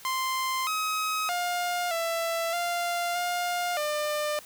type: tone with pitch steps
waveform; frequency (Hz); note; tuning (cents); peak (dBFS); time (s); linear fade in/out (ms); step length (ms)
sawtooth; 1044 / 1269 / 708 / 666 / 696 / 707 / 599; C6 / D#6 / F5 / E5 / F5 / F5 / D5; -4 / +34 / +23 / +18 / -6 / +21 / +34; -23; 0.05-4.39; 0; 620
effects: white hiss -49 dBFS RMS until 4.45 s